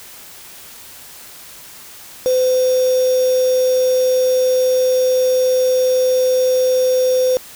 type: tone with quantisation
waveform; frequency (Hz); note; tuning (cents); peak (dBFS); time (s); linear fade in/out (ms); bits
sine; 510; C5; -44; -12; 2.26-7.37; 0; 4
effects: white hiss -38 dBFS RMS until 7.55 s